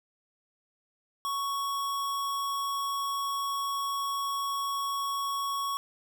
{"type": "tone", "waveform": "square", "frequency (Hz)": 1112, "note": "C#6", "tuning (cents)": 5, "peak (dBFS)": -30, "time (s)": [1.25, 5.77], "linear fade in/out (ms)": 0, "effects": []}